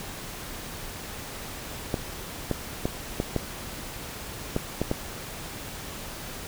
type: clicks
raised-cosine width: 2 ms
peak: -11 dBFS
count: 8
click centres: 1.942 / 2.513 / 2.855 / 3.201 / 3.363 / 4.564 / 4.816 / 4.914 s
effects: pink hiss -38 dBFS RMS until 6.47 s